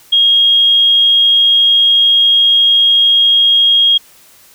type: tone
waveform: sine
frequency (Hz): 3263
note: G#7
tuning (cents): -31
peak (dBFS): -6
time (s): 0.12-3.98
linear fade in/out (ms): 10
effects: white hiss -44 dBFS RMS until 4.54 s